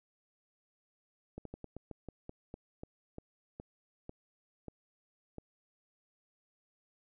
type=slowing click train; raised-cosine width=2 ms; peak=-30 dBFS; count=15; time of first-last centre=1.38-5.383 s; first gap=73 ms; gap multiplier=1.19; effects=none